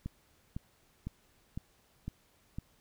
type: click train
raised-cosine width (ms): 5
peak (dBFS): -25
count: 6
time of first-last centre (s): 0.06-2.585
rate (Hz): 1.98
effects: pink hiss -68 dBFS RMS until 2.8 s